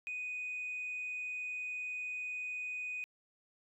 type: tone with frequency modulation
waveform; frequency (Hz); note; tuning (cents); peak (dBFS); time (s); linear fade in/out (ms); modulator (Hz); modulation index
sine; 2489; D#7; 0; -36; 0.07-3.04; 0; 29.8; 0.32
effects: tanh soft clip ceiling -34 dBFS